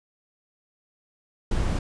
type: noise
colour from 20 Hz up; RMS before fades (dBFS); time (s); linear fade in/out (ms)
brown; -24; 1.51-1.79; 5
effects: resampled to 22050 Hz